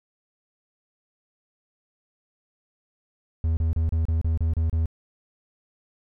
triangle tone bursts, 81 Hz, E2, 30 cents flat, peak -18 dBFS, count 9, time 3.44-4.858 s, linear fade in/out 0 ms, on 130 ms, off 31 ms, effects none

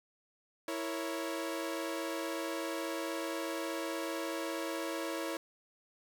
sawtooth chord, A# diminished, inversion second, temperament equal, 329.6 / 466.2 / 554.4 Hz, E4 / A#4 / C#5, 0 / 0 / 0 cents, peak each -34 / -39 / -36 dBFS, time 0.68-5.37 s, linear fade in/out 2 ms, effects none

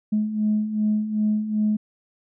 sine beating tone pair, 210.9 / 213.5 Hz, G#3 / G#3, +27 / +48 cents, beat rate 2.6 Hz, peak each -26 / -20 dBFS, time 0.12-1.77 s, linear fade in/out 10 ms, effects tanh soft clip ceiling -13 dBFS

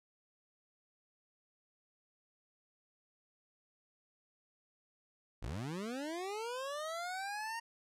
25% pulse linear sweep, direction up, 40.08 to 932.3 Hz, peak -35 dBFS, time 5.42-7.6 s, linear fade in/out 10 ms, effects low-pass 10000 Hz 12 dB/octave

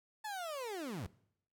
30% pulse linear sweep, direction down, 880 to 69.3 Hz, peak -37 dBFS, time 0.24-1.07 s, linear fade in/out 10 ms, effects noise-tail reverb RT60 0.7 s tail -21 dB re dry

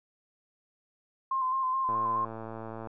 sine tone with vibrato, 1046.5 Hz, C6, in tune, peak -26 dBFS, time 1.31-2.25 s, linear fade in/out 5 ms, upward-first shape square, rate 4.7 Hz, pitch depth 27 cents each way
click train, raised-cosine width 1 ms, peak -26 dBFS, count 111, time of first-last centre 1.89-2.872 s, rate 112 Hz
effects none

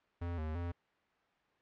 square tone with pitch steps, 86.3 / 78.1 / 86.5 Hz, F2 / D#2 / F2, -20 / +7 / -16 cents, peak -37 dBFS, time 0.21-0.72 s, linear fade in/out 10 ms, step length 170 ms, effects white hiss -72 dBFS RMS until 1.61 s + low-pass 2000 Hz 12 dB/octave

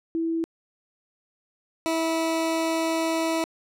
sine / 20% pulse tone pair in turn, 328.8 / 325.8 Hz, E4 / E4, -4 / -20 cents, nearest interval unison, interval 16 cents, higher first, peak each -23 / -18 dBFS, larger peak second, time 0.15-0.44 / 1.86-3.44 s, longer second, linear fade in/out 0 ms, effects low-pass 12000 Hz 12 dB/octave

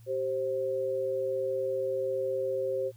sine tone pair together, 386.7 / 528 Hz, G4 / C5, -24 / +16 cents, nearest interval perfect fourth, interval 540 cents, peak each -33 / -29 dBFS, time 0.06-2.92 s, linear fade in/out 50 ms, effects added 115 Hz sine -50 dBFS peak until 2.96 s + white hiss -65 dBFS RMS until 2.96 s

